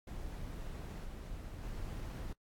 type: noise with level steps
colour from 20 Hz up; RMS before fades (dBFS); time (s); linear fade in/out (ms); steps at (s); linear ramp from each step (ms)
brown; -43 / -45 / -42; 0.07-2.33; 5; 1.04 / 1.63; 10
effects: noise-tail reverb RT60 0.1 s tail -25 dB re dry + AAC 64 kbps